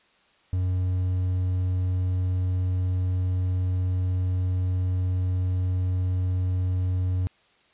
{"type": "tone with quantisation", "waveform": "triangle", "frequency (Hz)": 91.6, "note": "F#2", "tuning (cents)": -17, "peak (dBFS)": -20, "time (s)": [0.53, 7.27], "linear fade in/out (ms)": 0, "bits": 8, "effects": ["white hiss -61 dBFS RMS until 7.73 s", "resampled to 8000 Hz"]}